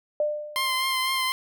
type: tone with exponential decay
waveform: sine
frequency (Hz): 598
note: D5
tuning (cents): +31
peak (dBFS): -19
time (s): 0.2-0.89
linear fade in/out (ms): 2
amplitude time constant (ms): 150
type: tone with vibrato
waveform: 15% pulse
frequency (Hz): 1046.5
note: C6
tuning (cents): 0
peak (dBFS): -17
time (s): 0.56-1.32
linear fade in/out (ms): 0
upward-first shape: triangle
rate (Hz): 4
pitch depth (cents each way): 28
effects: none